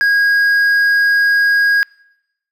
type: tone with hard clipping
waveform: triangle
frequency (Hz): 1640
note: G#6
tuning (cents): -22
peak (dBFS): -11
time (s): 0.01-1.83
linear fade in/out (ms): 0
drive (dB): 7
effects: noise-tail reverb RT60 0.9 s tail -26 dB re dry